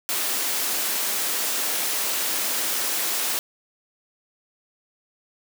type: high-pass noise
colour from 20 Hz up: white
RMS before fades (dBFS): -25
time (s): 0.09-3.39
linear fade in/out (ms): 0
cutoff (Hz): 230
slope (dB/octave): 24
effects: none